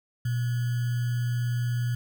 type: tone with sample-and-hold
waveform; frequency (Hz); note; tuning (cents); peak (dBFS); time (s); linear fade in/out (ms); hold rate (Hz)
sine; 120.8; B2; -38; -24; 0.25-1.95; 5; 1575
effects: none